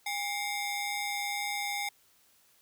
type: ring-modulated tone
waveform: sawtooth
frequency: 1466 Hz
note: F#6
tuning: 16 cents flat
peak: -25 dBFS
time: 0.06-1.89 s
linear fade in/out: 5 ms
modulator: 653 Hz
effects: white hiss -65 dBFS RMS until 2.61 s